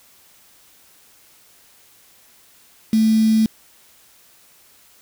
sine tone with quantisation, 220 Hz, A3, in tune, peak -12 dBFS, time 2.93-3.46 s, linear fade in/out 2 ms, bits 5, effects white hiss -52 dBFS RMS until 5.01 s

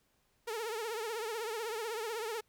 sawtooth tone with vibrato, 447.4 Hz, A4, 29 cents sharp, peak -32 dBFS, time 0.47-2.41 s, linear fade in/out 10 ms, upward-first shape triangle, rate 16 Hz, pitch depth 130 cents each way, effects pink hiss -74 dBFS RMS until 2.48 s

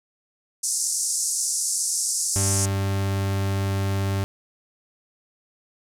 white band-pass noise, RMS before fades -25 dBFS, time 0.63-2.66 s, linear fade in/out 10 ms, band 5300 to 10000 Hz, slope 48 dB/octave
40% pulse tone, 97.9 Hz, G2, 2 cents flat, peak -21 dBFS, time 2.36-4.24 s, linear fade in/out 0 ms
effects none

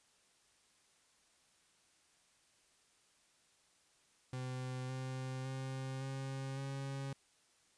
40% pulse tone with pitch steps, 128.2 / 130.29 / 132.41 / 134.57 / 136.77 Hz, C3 / C3 / C3 / C3 / C#3, -35 / -7 / +21 / +49 / -23 cents, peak -39 dBFS, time 4.33-7.13 s, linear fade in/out 2 ms, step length 560 ms, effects white hiss -71 dBFS RMS until 7.77 s + resampled to 22050 Hz

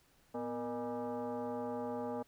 sine tone with frequency modulation, 111.1 Hz, A2, 17 cents sharp, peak -36 dBFS, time 0.34-2.23 s, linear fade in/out 10 ms, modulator 359 Hz, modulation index 2.2, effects pink hiss -69 dBFS RMS until 2.27 s

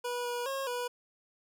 25% pulse tone with pitch steps, 487.2 / 483.8 / 542 / 488.9 Hz, B4 / B4 / C#5 / B4, -24 / -36 / -39 / -18 cents, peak -29 dBFS, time 0.04-0.88 s, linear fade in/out 10 ms, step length 210 ms, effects none

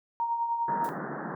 sine tone with tremolo, 932.3 Hz, A#5, in tune, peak -24 dBFS, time 0.2-0.89 s, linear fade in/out 0 ms, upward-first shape triangle, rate 10 Hz, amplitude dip 55%
pink band-pass noise, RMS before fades -36 dBFS, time 0.68-1.35 s, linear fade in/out 2 ms, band 140 to 1800 Hz, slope 96 dB/octave
blue noise with exponential decay, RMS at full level -43 dBFS, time 0.84-1 s, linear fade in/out 5 ms, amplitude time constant 34 ms
effects none

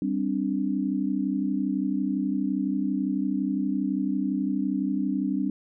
sine chord, G suspended fourth, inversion none, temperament equal, 196 / 261.6 / 293.7 Hz, G3 / C4 / D4, 0 / 0 / 0 cents, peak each -28 dBFS, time 0.02-5.5 s, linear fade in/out 2 ms, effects none

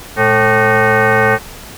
sine tone with frequency modulation, 542 Hz, C#5, 39 cents flat, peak -8 dBFS, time 0.16-1.39 s, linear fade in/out 50 ms, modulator 329 Hz, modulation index 4.4, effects pink hiss -33 dBFS RMS until 1.77 s

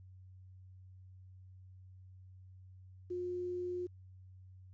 sine tone with quantisation, 357.8 Hz, F4, 42 cents sharp, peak -36 dBFS, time 3.1-3.87 s, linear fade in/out 10 ms, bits 11, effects added 93 Hz sine -53 dBFS peak until 4.73 s + resampled to 16000 Hz

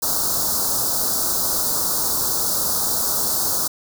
white band-stop noise, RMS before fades -21 dBFS, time 0.02-3.68 s, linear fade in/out 10 ms, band 1400 to 4200 Hz, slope 48 dB/octave, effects none

